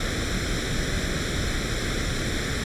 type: noise with comb filter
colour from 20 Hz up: pink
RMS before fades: -26 dBFS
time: 0-2.64 s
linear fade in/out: 5 ms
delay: 0.54 ms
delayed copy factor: +0.75
effects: low-pass 7000 Hz 12 dB/octave